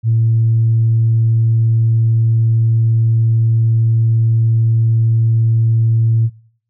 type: tone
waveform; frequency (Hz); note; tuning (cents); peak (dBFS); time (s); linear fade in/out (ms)
sine; 113.6; A#2; -44; -9; 0.03-6.3; 50
effects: noise-tail reverb RT60 0.6 s tail -23 dB re dry + tanh soft clip ceiling -5 dBFS